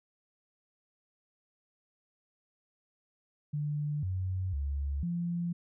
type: tone with pitch steps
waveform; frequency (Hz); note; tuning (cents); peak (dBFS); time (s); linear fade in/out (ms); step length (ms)
sine; 147.9 / 93.1 / 70.5 / 172.4; D3 / F#2 / C#2 / F3; +13 / +11 / +30 / -22; -30; 3.53-5.53; 10; 500
effects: none